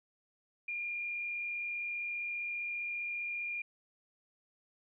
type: tone with frequency modulation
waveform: sine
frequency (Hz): 2410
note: D7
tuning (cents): +44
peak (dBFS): -35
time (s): 0.68-3.62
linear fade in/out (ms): 5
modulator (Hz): 45.1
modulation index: 0.66
effects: none